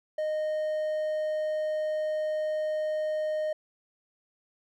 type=tone; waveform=triangle; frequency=617 Hz; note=D#5; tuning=15 cents flat; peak=-25 dBFS; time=0.18-3.53 s; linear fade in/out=5 ms; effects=none